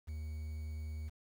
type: tone with quantisation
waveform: triangle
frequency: 77.4 Hz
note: D#2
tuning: 9 cents flat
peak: -37 dBFS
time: 0.07-1.1 s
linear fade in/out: 20 ms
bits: 10
effects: none